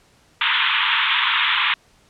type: band-pass noise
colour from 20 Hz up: white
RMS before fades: -19 dBFS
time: 0.41-1.74 s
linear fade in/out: 2 ms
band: 910 to 3600 Hz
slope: 96 dB/octave
effects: pink hiss -56 dBFS RMS until 2.09 s + low-pass 9000 Hz 12 dB/octave